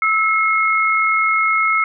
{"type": "tone pair together", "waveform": "sine", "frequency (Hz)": [1305, 2164], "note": ["E6", "C#7"], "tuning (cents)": [-18, -42], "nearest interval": "major sixth", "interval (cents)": 876, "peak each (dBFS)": -16, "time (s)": [0.02, 1.84], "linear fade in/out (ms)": 2, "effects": []}